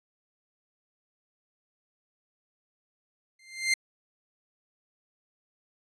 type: tone with exponential growth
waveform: sawtooth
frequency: 2093 Hz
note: C7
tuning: in tune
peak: -16 dBFS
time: 3.39-3.74 s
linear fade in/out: 5 ms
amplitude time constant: 75 ms
effects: resampled to 22050 Hz